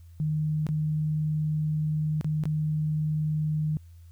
sine tone with dropouts, 153.5 Hz, D#3, 23 cents flat, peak -24 dBFS, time 0.2-3.77 s, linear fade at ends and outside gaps 0 ms, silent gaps 0.667-0.689 / 2.211-2.245 / 2.437-2.455 s, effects added 84 Hz sine -46 dBFS peak until 4.11 s + white hiss -68 dBFS RMS until 4.11 s

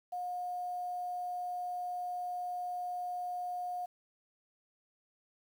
sine tone with quantisation, 718 Hz, F5, 48 cents sharp, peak -35 dBFS, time 0.12-3.86 s, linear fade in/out 10 ms, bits 10, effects none

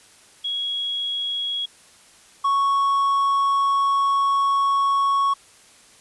sine / triangle tone pair in turn, 3322 / 1108.6 Hz, G#7 / C#6, 0 / 0 cents, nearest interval octave + perfect fifth, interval 1900 cents, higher first, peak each -23 / -15 dBFS, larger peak second, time 0.44-1.66 / 2.44-5.34 s, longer second, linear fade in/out 10 ms, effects white hiss -51 dBFS RMS until 6 s + resampled to 24000 Hz

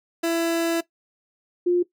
30% pulse / sine tone pair in turn, 333.6 / 353.4 Hz, E4 / F4, +21 / +21 cents, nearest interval minor second, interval 100 cents, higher second, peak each -18 / -16 dBFS, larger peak second, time 0.23-0.81 / 1.66-1.83 s, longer first, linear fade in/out 10 ms, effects noise-tail reverb RT60 0.1 s tail -17 dB re dry

